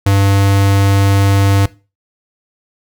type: tone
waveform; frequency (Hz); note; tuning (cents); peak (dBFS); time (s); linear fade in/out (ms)
square; 98.8; G2; +14; -9; 0.06-1.66; 5
effects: noise-tail reverb RT60 0.3 s tail -19 dB re dry